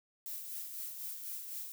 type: noise with tremolo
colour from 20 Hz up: violet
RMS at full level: -41 dBFS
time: 0.26-1.72 s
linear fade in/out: 0 ms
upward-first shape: sine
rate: 4 Hz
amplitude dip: 45%
effects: none